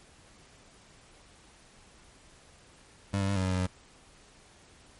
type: tone with pitch steps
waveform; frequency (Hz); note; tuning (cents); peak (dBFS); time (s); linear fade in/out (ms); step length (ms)
25% pulse; 99.2 / 97.5 / 99.7 / 93.9 / 93.2 / 92.3 / 91.7; G2 / G2 / G2 / F#2 / F#2 / F#2 / F#2; +21 / -9 / +30 / +26 / +13 / -4 / -15; -23; 3.13-3.669; 10; 77
effects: pink hiss -57 dBFS RMS until 4.99 s + MP3 48 kbps